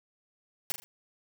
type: noise with echo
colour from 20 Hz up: white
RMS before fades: -31 dBFS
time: 0.7-0.72 s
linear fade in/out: 0 ms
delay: 40 ms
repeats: 3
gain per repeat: -8 dB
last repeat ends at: 0.84 s
effects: none